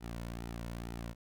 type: tone with flanger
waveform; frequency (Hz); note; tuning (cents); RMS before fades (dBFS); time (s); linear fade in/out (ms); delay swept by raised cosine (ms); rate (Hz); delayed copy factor
sawtooth; 58; A#1; -8; -42; 0-1.15; 50; 1.8 to 2.53; 2.2; -0.55
effects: none